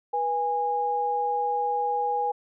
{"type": "tone pair together", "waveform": "sine", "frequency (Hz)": [486.5, 821.7], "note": ["B4", "G#5"], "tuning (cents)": [-26, -19], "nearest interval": "major sixth", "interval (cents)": 907, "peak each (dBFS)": [-30, -24], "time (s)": [0.13, 2.32], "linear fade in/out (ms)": 10, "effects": []}